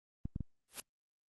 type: clicks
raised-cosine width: 5 ms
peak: -26 dBFS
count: 3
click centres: 0.255 / 0.361 / 0.407 s
type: noise with exponential growth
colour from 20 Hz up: white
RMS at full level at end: -36 dBFS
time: 0.68-0.8 s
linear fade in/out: 1 ms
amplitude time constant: 25 ms
effects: Opus 24 kbps